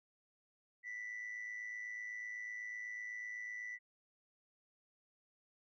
sine tone with amplitude modulation, 1975.5 Hz, B6, in tune, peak -38 dBFS, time 0.83-3.79 s, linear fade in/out 50 ms, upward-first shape sine, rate 108 Hz, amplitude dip 60%, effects tanh soft clip ceiling -39 dBFS

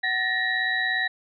sine tone cluster, 748 / 1769 / 1886 / 3905 Hz, F#5 / A6 / A#6 / B7, +19 / +9 / +20 / -20 cents, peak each -33 / -29 / -24 / -31 dBFS, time 0.03-1.08 s, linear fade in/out 10 ms, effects none

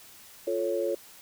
sine chord, F augmented, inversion none, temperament equal, 349.2 / 440 / 554.4 Hz, F4 / A4 / C#5, 0 / 0 / 0 cents, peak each -31 / -31 / -29 dBFS, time 0.47-0.95 s, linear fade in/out 5 ms, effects white hiss -51 dBFS RMS until 1.21 s

